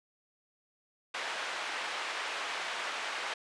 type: band-pass noise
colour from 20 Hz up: white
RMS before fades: -37 dBFS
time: 1.14-3.34 s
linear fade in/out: 5 ms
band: 650 to 2400 Hz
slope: 12 dB/octave
effects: resampled to 22050 Hz